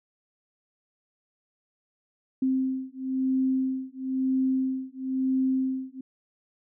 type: beating tone pair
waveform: sine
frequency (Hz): 261.6 / 262.6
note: C4 / C4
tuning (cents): 0 / +6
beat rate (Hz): 1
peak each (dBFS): -27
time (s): 2.42-6.01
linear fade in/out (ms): 5
effects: none